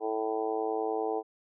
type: harmonic tone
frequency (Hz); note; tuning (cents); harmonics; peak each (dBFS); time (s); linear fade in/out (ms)
110; A2; 0; 3 / 4 / 5 / 6 / 7 / 8 / 9; -37 / -31 / -42 / -40 / -34 / -43 / -44; 0-1.23; 50
effects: none